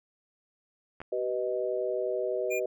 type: clicks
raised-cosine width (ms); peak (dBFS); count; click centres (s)
0.5; -26; 2; 1.004 / 1.016
type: chord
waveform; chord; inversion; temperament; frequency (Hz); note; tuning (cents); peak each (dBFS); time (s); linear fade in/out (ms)
sine; G augmented; none; equal with one note detuned; 382.4 / 493.9 / 622.3; G4 / B4 / D#5; -43 / 0 / 0; -32; 1.12-2.66; 5
type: tone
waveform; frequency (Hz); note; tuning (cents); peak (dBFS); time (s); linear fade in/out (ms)
square; 2412; D7; +46; -33; 2.5-2.6; 20
effects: none